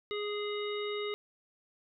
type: harmonic tone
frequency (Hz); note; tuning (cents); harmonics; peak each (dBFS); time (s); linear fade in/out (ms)
415.3; G#4; 0; 1 / 3 / 5 / 7 / 9; -34 / -43 / -43 / -46 / -43; 0.11-1.14; 0
effects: none